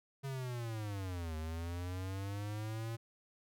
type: linear two-way sweep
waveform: square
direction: down then up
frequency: 138.59 to 77.78 to 115.7 Hz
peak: -39 dBFS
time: 0.23-2.97 s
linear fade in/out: 20 ms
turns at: 1.36 s
effects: none